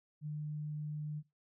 sine tone, 150.6 Hz, D3, 44 cents sharp, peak -37 dBFS, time 0.21-1.23 s, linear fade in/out 50 ms, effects noise-tail reverb RT60 0.2 s tail -18 dB re dry

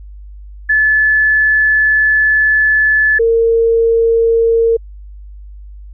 sine tone pair in turn, 1729 / 458 Hz, A6 / A#4, -31 / -31 cents, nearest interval octave + major seventh, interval 2300 cents, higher first, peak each -8 dBFS, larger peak neither, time 0.69-3.19 / 3.19-4.77 s, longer first, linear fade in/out 10 ms, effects added 50 Hz sine -30 dBFS peak until 5.93 s

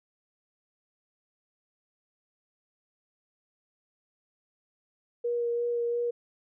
sine tone with vibrato, 475 Hz, A#4, 33 cents sharp, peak -26 dBFS, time 5.24-6.11 s, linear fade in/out 10 ms, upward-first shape sine, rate 2.9 Hz, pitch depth 12 cents each way, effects none

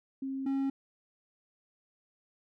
sine / triangle tone pair in turn, 268.5 / 271.9 Hz, C4 / C#4, +45 / -33 cents, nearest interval unison, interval 22 cents, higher second, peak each -33 / -26 dBFS, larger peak second, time 0.22-0.46 / 0.46-0.7 s, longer neither, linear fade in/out 5 ms, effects none

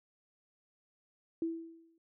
sine tone with exponential decay, 329.6 Hz, E4, in tune, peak -29 dBFS, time 1.42-1.98 s, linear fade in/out 2 ms, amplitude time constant 120 ms, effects none

